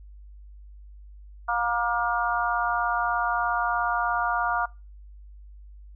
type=harmonic tone; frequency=236.8 Hz; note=A#3; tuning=27 cents sharp; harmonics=3 / 4 / 5 / 6; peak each=-28 / -28 / -28 / -28 dBFS; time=1.48-4.66 s; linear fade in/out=10 ms; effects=noise-tail reverb RT60 0.3 s tail -24 dB re dry + added 50 Hz sine -43 dBFS peak until 5.95 s